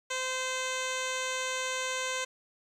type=tone with low-pass filter; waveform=10% pulse; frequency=516 Hz; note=C5; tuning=24 cents flat; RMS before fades=-33 dBFS; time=0.1-2.25 s; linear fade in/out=10 ms; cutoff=6300 Hz; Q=3.1; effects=10-bit